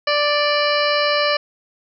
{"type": "harmonic tone", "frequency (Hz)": 587.3, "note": "D5", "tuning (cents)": 0, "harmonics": [1, 2, 3, 4, 5, 7, 8, 9], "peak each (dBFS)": [-19, -22, -24, -25, -26, -27, -28, -29], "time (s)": [0.07, 1.37], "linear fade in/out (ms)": 5, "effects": []}